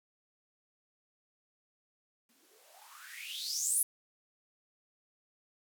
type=noise with band-pass filter sweep; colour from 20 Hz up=violet; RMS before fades=-38 dBFS; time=2.29-3.83 s; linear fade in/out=2 ms; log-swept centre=220 to 11000 Hz; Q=9.4; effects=none